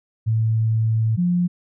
sine tone pair in turn, 111.4 / 176.84 Hz, A2 / F3, +22 / +22 cents, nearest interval minor sixth, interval 800 cents, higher second, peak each -16 dBFS, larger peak neither, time 0.26-1.17 / 1.17-1.48 s, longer first, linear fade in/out 20 ms, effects none

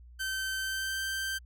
sawtooth tone with pitch glide, 1545 to 1562 Hz, G6 to G6, -26 to -7 cents, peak -28 dBFS, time 0.19-1.39 s, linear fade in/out 20 ms, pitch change +19 cents, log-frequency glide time 0.59-1.01 s, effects added 60 Hz sine -49 dBFS peak until 1.45 s

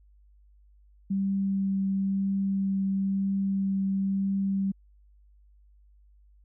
sine tone with vibrato, 194.9 Hz, G3, 10 cents flat, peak -24 dBFS, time 1.1-4.72 s, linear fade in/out 10 ms, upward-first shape triangle, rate 1 Hz, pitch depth 9 cents each way, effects added 50 Hz sine -55 dBFS peak until 6.44 s

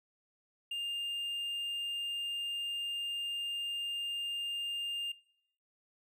triangle tone, 2807 Hz, F7, 8 cents sharp, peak -33 dBFS, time 0.71-5.12 s, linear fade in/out 5 ms, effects noise-tail reverb RT60 0.7 s tail -21 dB re dry

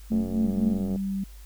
sine tone with tremolo, 220 Hz, A3, in tune, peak -20 dBFS, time 0.1-0.82 s, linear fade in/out 20 ms, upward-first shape sine, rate 4 Hz, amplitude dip 80%
click train, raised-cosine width 2 ms, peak -22 dBFS, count 79, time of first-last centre 0.12-0.96 s, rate 92.9 Hz
sine tone with pitch glide, 198 to 194.71 Hz, G3 to G3, +18 to -11 cents, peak -26 dBFS, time 0.44-1.24 s, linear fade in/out 5 ms, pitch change -29 cents, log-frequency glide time 0.74-0.97 s
effects added 50 Hz sine -42 dBFS peak until 1.45 s + white hiss -55 dBFS RMS until 1.45 s

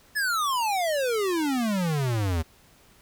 square exponential sweep, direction down, 1760 to 77.78 Hz, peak -24 dBFS, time 0.15-2.43 s, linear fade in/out 20 ms, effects pink hiss -57 dBFS RMS until 3.01 s

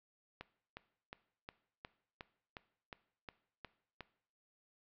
click train, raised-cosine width 0.3 ms, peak -29 dBFS, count 11, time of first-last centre 0.41-4.007 s, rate 2.78 Hz, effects noise-tail reverb RT60 0.6 s tail -18 dB re dry + low-pass 4000 Hz 12 dB/octave

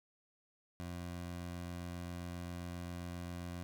20% pulse tone, 87.5 Hz, F2, 4 cents sharp, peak -37 dBFS, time 0.8-3.63 s, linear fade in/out 0 ms, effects none

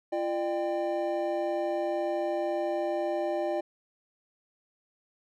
triangle tone cluster, 342.9 / 601 / 789 Hz, F4 / D5 / G5, -32 / +40 / +11 cents, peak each -30 / -28 / -33 dBFS, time 0.12-3.61 s, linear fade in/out 10 ms, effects none

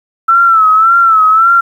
sine tone with vibrato, 1324 Hz, E6, 7 cents sharp, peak -4 dBFS, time 0.28-1.61 s, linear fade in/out 10 ms, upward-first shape sine, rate 1.8 Hz, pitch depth 73 cents each way, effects 7-bit

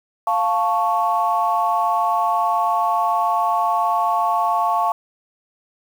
sine chord, F augmented, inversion none, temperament equal, 698.5 / 880 / 1108.7 Hz, F5 / A5 / C#6, 0 / 0 / 0 cents, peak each -20 dBFS, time 0.27-4.92 s, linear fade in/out 2 ms, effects tanh soft clip ceiling -7 dBFS + 7-bit

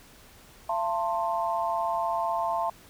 sine tone cluster, 679 / 890 / 1054 Hz, F5 / A5 / C6, -49 / +20 / +12 cents, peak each -29 / -29 / -31 dBFS, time 0.69-2.7 s, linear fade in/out 5 ms, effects pink hiss -53 dBFS RMS until 2.89 s

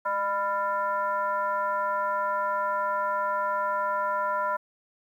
sine tone with frequency modulation, 994 Hz, B5, 11 cents sharp, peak -24 dBFS, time 0.05-4.57 s, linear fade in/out 10 ms, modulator 389 Hz, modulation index 1.1, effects high-pass 400 Hz 12 dB/octave + 10-bit

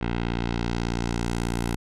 10% pulse tone with low-pass filter sweep, 58.27 Hz, A#1, in tune, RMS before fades -27 dBFS, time 0.01-1.76 s, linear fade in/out 5 ms, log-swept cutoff 2700 to 12000 Hz, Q 1.2, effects none

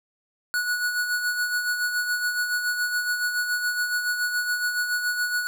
square tone with tremolo, 1466 Hz, F#6, 16 cents flat, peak -22 dBFS, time 0.54-5.47 s, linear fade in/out 0 ms, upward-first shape sine, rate 7.1 Hz, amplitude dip 50%, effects none

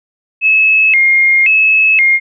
sine tone with vibrato, 2349 Hz, D7, in tune, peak -6 dBFS, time 0.41-2.2 s, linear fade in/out 50 ms, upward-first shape square, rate 0.95 Hz, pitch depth 170 cents each way, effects none

